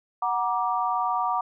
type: chord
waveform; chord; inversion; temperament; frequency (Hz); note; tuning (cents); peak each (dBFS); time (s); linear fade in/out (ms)
sine; Gb augmented; none; equal with one note detuned; 740 / 946.4 / 1174.7; Gb5 / Bb5 / D6; 0 / +26 / 0; -27; 0.22-1.41; 5
effects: none